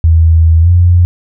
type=tone with pitch glide; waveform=sine; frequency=81.5 to 87.86 Hz; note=E2 to F2; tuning=-19 to +11 cents; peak=-3 dBFS; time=0.04-1.05 s; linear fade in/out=0 ms; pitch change=+130 cents; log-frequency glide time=0.61-0.69 s; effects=none